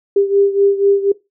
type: beating tone pair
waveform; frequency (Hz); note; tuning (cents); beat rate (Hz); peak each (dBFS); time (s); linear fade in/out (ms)
sine; 397.5 / 401.6; G4 / G4; +24 / +42; 4.1; -12 / -16; 0.16-1.12; 5
effects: noise-tail reverb RT60 0.2 s tail -19 dB re dry